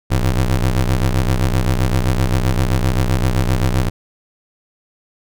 30% pulse ring-modulated tone, 63.5 Hz, B1, 49 cents sharp, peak -8 dBFS, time 0.1-3.9 s, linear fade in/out 20 ms, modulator 35.6 Hz, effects none

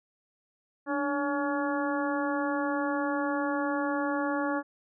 harmonic tone with a mistuned harmonic, 282.3 Hz, C#4, 32 cents sharp, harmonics 1 / 2 / 3 / 4 / 5 / 6, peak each -30 / -33 / -35 / -36 / -37 / -38 dBFS, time 0.86-4.63 s, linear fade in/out 50 ms, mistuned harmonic 1, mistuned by +62 cents, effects none

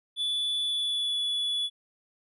triangle tone with pitch glide, 3458 to 3420 Hz, A7 to A7, -31 to -50 cents, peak -25 dBFS, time 0.16-1.7 s, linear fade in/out 50 ms, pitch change -19 cents, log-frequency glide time 0.63-1.18 s, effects resampled to 32000 Hz

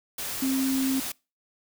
sine tone in noise, 265.8 Hz, C4, 27 cents sharp, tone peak -23 dBFS, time 0.42-1 s, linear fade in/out 5 ms, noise white, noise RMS -33 dBFS, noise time 0.18-1.12 s, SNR +7 dB, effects noise-tail reverb RT60 0.3 s tail -25 dB re dry

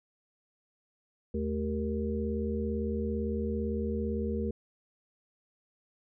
harmonic tone with a mistuned harmonic, 77.78 Hz, D#2, in tune, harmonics 1 / 3 / 5 / 6, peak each -34 / -33 / -37 / -36 dBFS, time 1.34-4.51 s, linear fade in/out 5 ms, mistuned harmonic 3, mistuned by -120 cents, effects none

